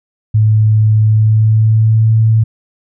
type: tone with pitch glide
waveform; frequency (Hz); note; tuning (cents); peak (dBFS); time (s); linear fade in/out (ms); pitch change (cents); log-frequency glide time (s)
sine; 108.2 to 111.18; A2 to A2; -29 to +18; -6; 0.34-2.44; 10; +47; 1.03-2.13
effects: none